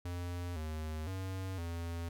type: tone with pitch steps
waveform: square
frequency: 88 / 78.1 / 94.6 / 84.6 Hz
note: F2 / D#2 / F#2 / E2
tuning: +14 / +7 / +39 / +45 cents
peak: -38 dBFS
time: 0.05-2.09 s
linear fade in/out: 5 ms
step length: 510 ms
effects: none